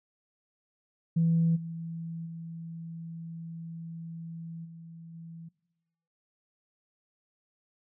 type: tone with level steps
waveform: sine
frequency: 165.4 Hz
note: E3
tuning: 6 cents sharp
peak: -21 / -35 / -38 / -44 / -42 dBFS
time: 1.16-5.49 s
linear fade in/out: 10 ms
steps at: 1.55 / 2.25 / 4.64 / 5.13 s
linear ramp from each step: 20 ms
effects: noise-tail reverb RT60 1.0 s tail -22 dB re dry + tanh soft clip ceiling -17 dBFS

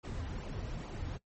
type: noise with flanger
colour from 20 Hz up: brown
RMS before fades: -40 dBFS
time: 0.03-1.18 s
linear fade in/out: 20 ms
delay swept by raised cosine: 0.52 to 5.52 ms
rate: 2.4 Hz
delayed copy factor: -0.65
effects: noise-tail reverb RT60 0.1 s tail -18 dB re dry + MP3 32 kbps

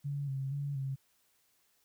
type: tone with vibrato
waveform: sine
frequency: 138.59 Hz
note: C#3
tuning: in tune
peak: -33 dBFS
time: 0.04-0.96 s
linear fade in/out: 20 ms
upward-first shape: square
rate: 2.1 Hz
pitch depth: 45 cents each way
effects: white hiss -72 dBFS RMS until 1.84 s

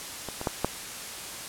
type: clicks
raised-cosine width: 1 ms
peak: -20 / -19 / -11 / -9 dBFS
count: 4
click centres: 0.287 / 0.414 / 0.472 / 0.646 s
effects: white hiss -38 dBFS RMS until 1.48 s + low-pass 11000 Hz 12 dB/octave

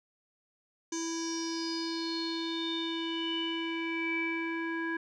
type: tone with low-pass filter sweep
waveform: square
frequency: 330.1 Hz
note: E4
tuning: 2 cents sharp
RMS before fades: -34 dBFS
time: 0.92-4.97 s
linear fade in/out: 5 ms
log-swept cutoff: 6400 to 1800 Hz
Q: 9.9
effects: none

